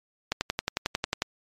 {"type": "click train", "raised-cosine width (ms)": 0.2, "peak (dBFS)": -8, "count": 11, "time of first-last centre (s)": [0.32, 1.221], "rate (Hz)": 11.1, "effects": ["MP3 64 kbps"]}